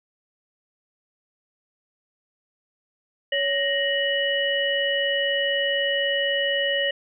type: tone cluster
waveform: sine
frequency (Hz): 561 / 1872 / 2944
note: C#5 / A#6 / F#7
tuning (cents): +21 / +7 / -9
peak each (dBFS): -25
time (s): 3.32-6.91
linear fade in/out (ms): 5
effects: none